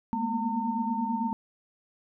sine tone cluster, 212.6 / 230.2 / 239.2 / 909 Hz, G#3 / A#3 / A#3 / A#5, +41 / -22 / +45 / -44 cents, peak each -33 / -34 / -32 / -30 dBFS, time 0.13-1.33 s, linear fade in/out 0 ms, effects none

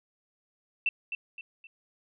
sine tone with echo, 2679 Hz, E7, 27 cents sharp, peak -23 dBFS, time 0.86-0.89 s, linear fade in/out 2 ms, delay 260 ms, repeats 3, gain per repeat -8 dB, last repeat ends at 1.67 s, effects none

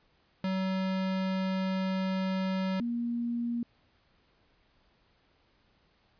square / sine tone pair in turn, 189.1 / 236.7 Hz, F#3 / A#3, +38 / +27 cents, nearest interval major third, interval 389 cents, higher second, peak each -29 / -29 dBFS, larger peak neither, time 0.44-2.8 / 2.8-3.63 s, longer first, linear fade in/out 2 ms, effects pink hiss -68 dBFS RMS until 6.19 s + resampled to 11025 Hz

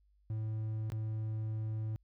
triangle tone with dropouts, 109.3 Hz, A2, 11 cents flat, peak -32 dBFS, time 0.3-1.96 s, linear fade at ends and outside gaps 0 ms, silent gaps 0.901-0.92 s, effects added 50 Hz sine -66 dBFS peak until 2.03 s

